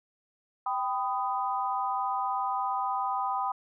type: chord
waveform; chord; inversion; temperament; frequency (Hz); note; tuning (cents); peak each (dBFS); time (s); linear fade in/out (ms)
sine; G augmented; none; equal with one note detuned; 784 / 1001 / 1244.5; G5 / B5 / D#6; 0 / +23 / 0; -31 / -31 / -33; 0.66-3.52; 5
effects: none